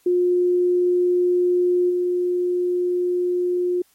sine tone with level steps, 357 Hz, F4, 38 cents sharp, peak -15 / -18 dBFS, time 0.06-3.82 s, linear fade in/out 5 ms, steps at 1.89 s, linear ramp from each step 20 ms, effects white hiss -60 dBFS RMS until 3.94 s + MP3 64 kbps

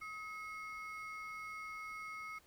triangle ring-modulated tone, 1722 Hz, A6, 38 cents flat, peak -39 dBFS, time 0.01-2.39 s, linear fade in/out 10 ms, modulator 451 Hz, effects pink hiss -67 dBFS RMS until 2.46 s

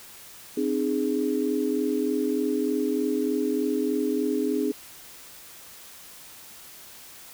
sine chord, Ab major, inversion first, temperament equal with one note detuned, 261.6 / 304.9 / 415.3 Hz, C4 / Eb4 / Ab4, 0 / -35 / 0 cents, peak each -27 dBFS, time 0.57-4.72 s, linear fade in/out 5 ms, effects white hiss -46 dBFS RMS until 7.33 s

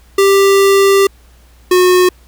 square tone pair in turn, 393.7 / 363.6 Hz, G4 / F#4, +8 / -30 cents, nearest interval minor second, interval 138 cents, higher first, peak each -7 dBFS, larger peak neither, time 0.18-1.07 / 1.71-2.09 s, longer first, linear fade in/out 5 ms, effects added 60 Hz sine -42 dBFS peak until 2.27 s + pink hiss -50 dBFS RMS until 2.27 s

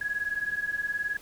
sine beating tone pair, 1661.2 / 1680.2 Hz, G#6 / G#6, 0 / +20 cents, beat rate 19 Hz, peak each -32 / -30 dBFS, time 0.01-1.17 s, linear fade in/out 5 ms, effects pink hiss -51 dBFS RMS until 1.21 s

